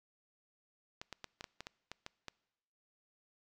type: clicks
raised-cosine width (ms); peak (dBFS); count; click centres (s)
0.2; -26; 10; 1.015 / 1.127 / 1.243 / 1.409 / 1.442 / 1.606 / 1.669 / 1.916 / 2.064 / 2.283
effects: noise-tail reverb RT60 1.0 s tail -24 dB re dry